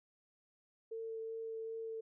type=tone with vibrato; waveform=sine; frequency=449.1 Hz; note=A4; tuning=35 cents sharp; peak=-40 dBFS; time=0.91-2.01 s; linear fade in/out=10 ms; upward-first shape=triangle; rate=2.6 Hz; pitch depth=11 cents each way; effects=none